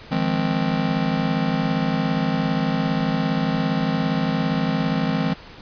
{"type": "chord", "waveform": "square", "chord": "F minor seventh", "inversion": "third", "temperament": "just", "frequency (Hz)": [157.15, 174.61, 209.5, 261.9], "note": ["Eb3", "F3", "Ab3", "C4"], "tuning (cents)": [18, 0, 15, 2], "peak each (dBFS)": -26, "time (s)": [0.11, 5.34], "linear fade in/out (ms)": 10, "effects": ["pink hiss -42 dBFS RMS until 5.61 s", "resampled to 11025 Hz"]}